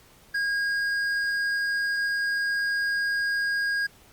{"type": "tone with hard clipping", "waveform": "triangle", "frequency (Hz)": 1631, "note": "G#6", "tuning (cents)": -32, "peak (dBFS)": -25, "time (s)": [0.34, 3.87], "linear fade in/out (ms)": 10, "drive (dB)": 10, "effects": ["pink hiss -55 dBFS RMS until 4.12 s", "Opus 48 kbps"]}